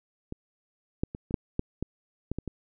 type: clicks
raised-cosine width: 3 ms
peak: -22 / -13 / -23 / -23 / -10 / -13 / -17 / -17 / -19 / -21 dBFS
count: 10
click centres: 0.324 / 1.035 / 1.149 / 1.309 / 1.342 / 1.594 / 1.826 / 2.316 / 2.386 / 2.477 s
effects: none